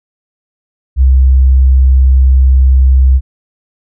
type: tone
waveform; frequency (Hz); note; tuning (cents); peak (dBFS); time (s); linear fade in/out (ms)
sine; 65.41; C2; 0; -3; 0.96-3.21; 50
effects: none